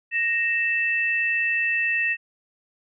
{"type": "tone pair together", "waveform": "sine", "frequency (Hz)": [1864.7, 2646], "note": ["A#6", "E7"], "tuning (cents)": [0, 6], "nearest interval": "tritone", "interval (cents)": 606, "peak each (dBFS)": -23, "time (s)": [0.11, 2.17], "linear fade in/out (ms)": 50, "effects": []}